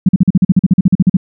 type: tone bursts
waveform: sine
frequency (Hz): 185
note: F#3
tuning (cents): 0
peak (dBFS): -3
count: 16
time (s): 0.06-1.169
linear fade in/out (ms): 5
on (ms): 29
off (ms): 43
effects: none